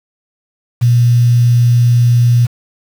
sine tone with quantisation, 120.2 Hz, B2, 46 cents flat, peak -6 dBFS, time 0.81-2.47 s, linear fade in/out 20 ms, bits 5, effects none

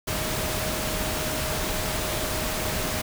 sine tone in noise, 624 Hz, D#5, 5 cents sharp, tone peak -35 dBFS, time 0.07-3.02 s, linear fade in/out 10 ms, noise pink, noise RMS -28 dBFS, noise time 0.07-3.02 s, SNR -10 dB, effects none

